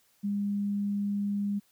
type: tone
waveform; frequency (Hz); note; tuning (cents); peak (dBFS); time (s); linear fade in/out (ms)
sine; 202.6; G#3; -43; -27; 0.23-1.6; 20
effects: white hiss -67 dBFS RMS until 1.71 s